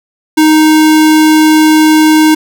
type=tone; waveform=square; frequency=311.1 Hz; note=D#4; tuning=in tune; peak=-4 dBFS; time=0.37-2.35 s; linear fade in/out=10 ms; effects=none